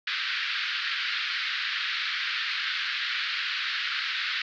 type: band-pass noise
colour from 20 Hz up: pink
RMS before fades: -30 dBFS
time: 0.07-4.42 s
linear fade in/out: 5 ms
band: 1400 to 4500 Hz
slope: 48 dB/octave
effects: none